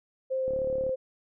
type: tone with vibrato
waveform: sine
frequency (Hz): 523.3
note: C5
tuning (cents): 0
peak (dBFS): -26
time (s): 0.3-0.96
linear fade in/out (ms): 20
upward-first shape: triangle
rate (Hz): 4.4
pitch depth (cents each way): 8
type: click train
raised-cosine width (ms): 2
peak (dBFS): -27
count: 16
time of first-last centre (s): 0.48-0.893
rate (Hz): 36.3
effects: none